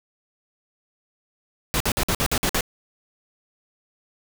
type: noise bursts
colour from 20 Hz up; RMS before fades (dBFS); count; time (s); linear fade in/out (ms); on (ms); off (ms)
pink; -22; 8; 1.74-2.608; 0; 63; 52
effects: none